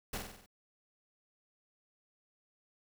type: noise with echo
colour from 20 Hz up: pink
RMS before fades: -38 dBFS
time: 0.13-0.18 s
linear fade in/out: 5 ms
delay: 47 ms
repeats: 6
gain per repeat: -4 dB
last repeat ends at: 0.462 s
effects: none